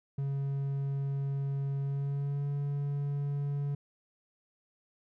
triangle tone with pitch glide, 138.59 to 142.49 Hz, C#3 to C#3, 0 to +48 cents, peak -28 dBFS, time 0.18-3.75 s, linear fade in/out 5 ms, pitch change +48 cents, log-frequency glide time 1.81-2.48 s, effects none

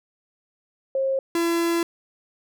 sine / 45% pulse tone pair in turn, 536 / 337.7 Hz, C5 / E4, +42 / +42 cents, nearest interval minor sixth, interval 800 cents, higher first, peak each -20 dBFS, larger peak neither, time 0.95-1.19 / 1.35-1.83 s, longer second, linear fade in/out 2 ms, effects none

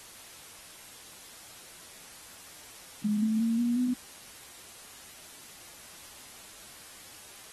sine tone with pitch steps, 210 / 219.2 / 228.7 / 238.7 / 249.2 Hz, G#3 / A3 / A#3 / A#3 / B3, +19 / -6 / -33 / +41 / +16 cents, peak -24 dBFS, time 3.04-3.94 s, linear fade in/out 10 ms, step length 180 ms, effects white hiss -49 dBFS RMS until 7.52 s + AAC 32 kbps

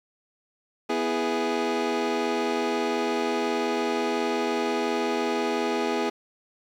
25% pulse chord, E major, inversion second, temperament equal, 246.9 / 329.6 / 415.3 Hz, B3 / E4 / G#4, 0 / 0 / 0 cents, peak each -26 / -26 / -23 dBFS, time 0.89-6.1 s, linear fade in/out 10 ms, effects low-pass 5000 Hz 12 dB/octave + 9-bit

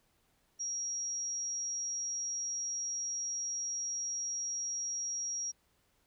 sine tone, 5660 Hz, F8, 22 cents sharp, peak -34 dBFS, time 0.59-5.52 s, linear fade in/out 20 ms, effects pink hiss -73 dBFS RMS until 6.06 s

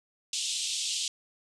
pink band-pass noise, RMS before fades -32 dBFS, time 0.33-1.08 s, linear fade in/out 2 ms, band 2900 to 8800 Hz, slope 48 dB/octave, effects none

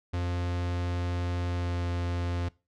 45% pulse tone with pitch glide, 88 to 87.29 Hz, F2 to F2, +14 to 0 cents, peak -28 dBFS, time 0.13-2.49 s, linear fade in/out 10 ms, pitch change -14 cents, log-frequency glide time 1.48-1.83 s, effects noise-tail reverb RT60 0.3 s tail -22 dB re dry + low-pass 5000 Hz 12 dB/octave

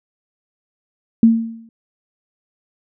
sine tone with exponential decay, 227.3 Hz, A#3, 43 cents flat, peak -4 dBFS, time 1.23-1.69 s, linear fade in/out 2 ms, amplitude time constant 100 ms, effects none

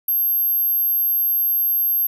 sine tone, 12510 Hz, G9, 5 cents flat, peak -16 dBFS, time 0.08-2.07 s, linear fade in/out 5 ms, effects none

